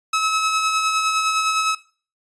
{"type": "tone with tremolo", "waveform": "sawtooth", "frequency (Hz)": 1290, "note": "E6", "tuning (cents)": -38, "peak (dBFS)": -13, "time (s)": [0.13, 1.75], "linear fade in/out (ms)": 5, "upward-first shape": "sine", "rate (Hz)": 9.8, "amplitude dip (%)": 35, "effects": ["noise-tail reverb RT60 0.4 s tail -18 dB re dry", "resampled to 22050 Hz"]}